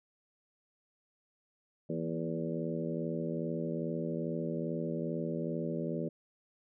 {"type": "harmonic tone with a mistuned harmonic", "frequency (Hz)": 82.41, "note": "E2", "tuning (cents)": 0, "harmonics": [2, 3, 4, 5, 6, 7], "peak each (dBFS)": [-37, -39, -40, -41, -42, -42], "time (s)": [1.89, 6.09], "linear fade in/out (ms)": 10, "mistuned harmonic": 3, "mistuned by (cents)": -66, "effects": []}